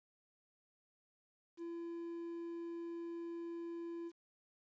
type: tone with quantisation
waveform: triangle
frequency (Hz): 338.2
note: E4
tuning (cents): +44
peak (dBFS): -40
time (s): 1.57-4.12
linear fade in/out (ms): 50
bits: 11
effects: resampled to 16000 Hz